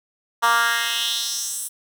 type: tone with high-pass filter sweep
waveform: 10% pulse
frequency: 233.1 Hz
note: A#3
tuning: in tune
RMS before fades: -22 dBFS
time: 0.42-1.69 s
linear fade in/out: 20 ms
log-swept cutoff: 1000 to 9900 Hz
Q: 2.5
effects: none